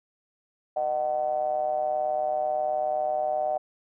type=ring-modulated tone; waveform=triangle; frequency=69.3 Hz; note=C#2; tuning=in tune; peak=-19 dBFS; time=0.76-3.58 s; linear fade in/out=10 ms; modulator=682 Hz; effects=none